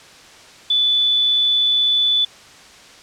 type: tone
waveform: sine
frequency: 3478 Hz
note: A7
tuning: 21 cents flat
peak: -13 dBFS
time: 0.7-2.25 s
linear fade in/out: 5 ms
effects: white hiss -43 dBFS RMS until 3.02 s + low-pass 6000 Hz 12 dB/octave